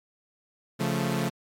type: chord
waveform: sawtooth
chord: Db augmented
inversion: none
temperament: equal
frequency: 138.59 / 174.61 / 220 Hz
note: Db3 / F3 / A3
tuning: 0 / 0 / 0 cents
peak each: -26 dBFS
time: 0.79-1.3 s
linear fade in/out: 20 ms
effects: AAC 48 kbps